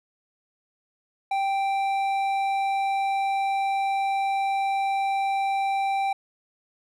sine tone with hard clipping, 784 Hz, G5, in tune, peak -24 dBFS, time 1.31-6.13 s, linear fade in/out 5 ms, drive 8 dB, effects none

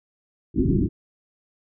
white low-pass noise, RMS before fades -20 dBFS, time 0.54-0.89 s, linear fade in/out 50 ms, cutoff 370 Hz, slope 96 dB/octave, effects none

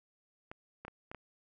clicks, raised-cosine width 0.5 ms, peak -29 dBFS, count 5, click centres 0.515 / 0.85 / 0.881 / 1.115 / 1.147 s, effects none

